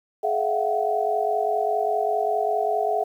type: tone cluster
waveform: sine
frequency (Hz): 423.7 / 657 / 702 / 752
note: G#4 / E5 / F5 / F#5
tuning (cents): +35 / -6 / +9 / +28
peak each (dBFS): -26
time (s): 0.23-3.04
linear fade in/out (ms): 10
effects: 9-bit